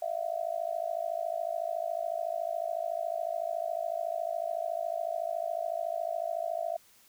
sine tone with amplitude modulation, 668 Hz, E5, 23 cents sharp, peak -26 dBFS, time 0.02-6.77 s, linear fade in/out 5 ms, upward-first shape sine, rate 53.9 Hz, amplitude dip 100%, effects white hiss -61 dBFS RMS until 7.08 s

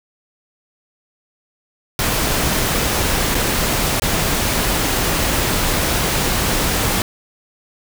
pink noise with dropouts, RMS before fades -18 dBFS, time 1.99-7.02 s, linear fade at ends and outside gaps 1 ms, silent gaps 3.347-3.351 / 3.998-4.02 s, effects none

